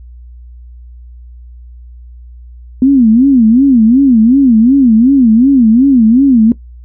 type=tone with vibrato; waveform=sine; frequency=246.9 Hz; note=B3; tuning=in tune; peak=-3 dBFS; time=2.82-6.52 s; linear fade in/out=2 ms; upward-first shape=sine; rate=2.7 Hz; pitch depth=220 cents each way; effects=noise-tail reverb RT60 0.1 s tail -18 dB re dry + added 60 Hz sine -30 dBFS peak until 6.84 s